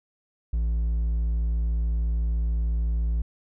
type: tone with hard clipping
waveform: sine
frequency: 56.9 Hz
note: A#1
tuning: 41 cents flat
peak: -23 dBFS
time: 0.53-3.22 s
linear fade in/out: 5 ms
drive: 3 dB
effects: none